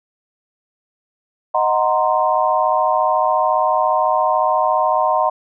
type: chord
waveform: sine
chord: C half-diminished seventh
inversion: first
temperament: equal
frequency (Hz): 622.3 / 740 / 932.3 / 1046.5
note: Eb5 / Gb5 / Bb5 / C6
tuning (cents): 0 / 0 / 0 / 0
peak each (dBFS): -19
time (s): 1.54-5.3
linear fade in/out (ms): 10
effects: none